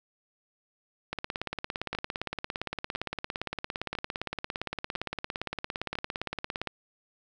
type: two click trains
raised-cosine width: 0.3 ms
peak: -16 / -16 dBFS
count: 5 / 98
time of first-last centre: 1.95-5.954 / 1.13-6.673 s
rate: 0.999 / 17.5 Hz
effects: none